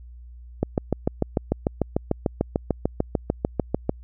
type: click train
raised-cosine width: 2 ms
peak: -7 dBFS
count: 23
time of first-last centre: 0.63-3.894 s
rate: 6.74 Hz
effects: added 60 Hz sine -40 dBFS peak until 4.03 s